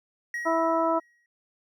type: tone with exponential decay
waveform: triangle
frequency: 1900 Hz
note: A#6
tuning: 33 cents sharp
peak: -26 dBFS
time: 0.34-1.26 s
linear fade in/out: 2 ms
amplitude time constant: 200 ms
type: harmonic tone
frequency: 328.1 Hz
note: E4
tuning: 8 cents flat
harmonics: 1 / 2 / 3 / 4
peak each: -28 / -25 / -27 / -29 dBFS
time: 0.45-1 s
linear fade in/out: 20 ms
effects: none